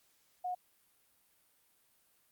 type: tone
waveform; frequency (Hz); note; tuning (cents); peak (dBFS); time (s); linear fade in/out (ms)
sine; 725; F#5; -35; -34; 0.44-0.55; 10
effects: white hiss -71 dBFS RMS until 2.31 s + Opus 48 kbps